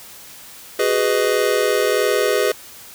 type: chord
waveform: square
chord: G# minor seventh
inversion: third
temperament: just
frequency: 373.8 / 415.3 / 498.4 / 623 Hz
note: F#4 / G#4 / B4 / D#5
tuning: +18 / 0 / +16 / +2 cents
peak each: -25 / -20 / -21 / -24 dBFS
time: 0.79-2.52 s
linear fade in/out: 5 ms
effects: white hiss -40 dBFS RMS until 2.94 s